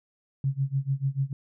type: tone with tremolo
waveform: sine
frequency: 136.5 Hz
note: C#3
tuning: 26 cents flat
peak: -21 dBFS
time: 0.44-1.33 s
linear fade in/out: 2 ms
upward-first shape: sine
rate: 6.8 Hz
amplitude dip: 95%
effects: none